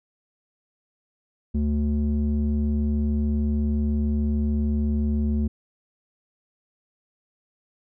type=tone with low-pass filter; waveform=square; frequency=73.6 Hz; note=D2; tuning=4 cents sharp; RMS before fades=-23 dBFS; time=1.54-5.48 s; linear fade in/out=10 ms; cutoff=250 Hz; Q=2.8; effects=none